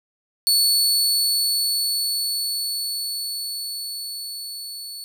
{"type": "tone with level ramp", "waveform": "sawtooth", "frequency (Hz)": 4435, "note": "C#8", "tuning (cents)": 0, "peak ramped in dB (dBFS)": [-12, -30], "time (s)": [0.47, 5.04], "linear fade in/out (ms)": 0, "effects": []}